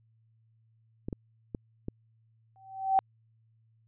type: clicks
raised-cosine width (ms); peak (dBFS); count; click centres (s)
3; -22; 4; 1.085 / 1.128 / 1.548 / 1.884
type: tone with exponential growth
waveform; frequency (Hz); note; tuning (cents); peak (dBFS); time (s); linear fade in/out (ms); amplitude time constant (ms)
sine; 770; G5; -31; -18; 2.56-2.99; 0; 93
effects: added 112 Hz sine -63 dBFS peak until 3.87 s + resampled to 8000 Hz